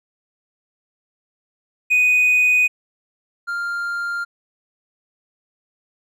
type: tone pair in turn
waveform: triangle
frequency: 2489 / 1396.9 Hz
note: D#7 / F6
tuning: 0 / 0 cents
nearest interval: minor seventh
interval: 1000 cents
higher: first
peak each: -10 / -20 dBFS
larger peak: first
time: 1.9-2.68 / 3.47-4.25 s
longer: neither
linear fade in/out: 20 ms
effects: tanh soft clip ceiling -7 dBFS